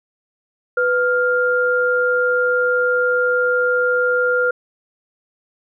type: tone pair together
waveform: sine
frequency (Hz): 496.3 / 1402.4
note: B4 / F6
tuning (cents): +8 / +7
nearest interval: octave + tritone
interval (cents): 1799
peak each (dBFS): -17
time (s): 0.77-4.51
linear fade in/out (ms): 5
effects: none